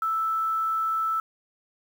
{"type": "tone with quantisation", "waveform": "sine", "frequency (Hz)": 1318, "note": "E6", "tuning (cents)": -1, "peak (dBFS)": -23, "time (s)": [0.02, 1.2], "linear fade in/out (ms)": 2, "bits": 8, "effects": []}